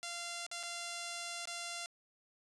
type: tone with dropouts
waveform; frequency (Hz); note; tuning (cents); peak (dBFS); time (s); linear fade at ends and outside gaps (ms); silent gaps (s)
5% pulse; 691; F5; -19; -29; 0.03-1.86; 0; 0.465-0.514 / 0.63-0.634 / 1.455-1.474
effects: resampled to 24000 Hz